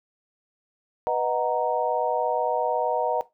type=chord; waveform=sine; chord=B major seventh; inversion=none; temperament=equal; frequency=493.9 / 622.3 / 740 / 932.3 Hz; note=B4 / D#5 / F#5 / A#5; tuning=0 / 0 / 0 / 0 cents; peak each=-27 dBFS; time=1.07-3.21 s; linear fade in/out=0 ms; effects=noise-tail reverb RT60 0.2 s tail -17 dB re dry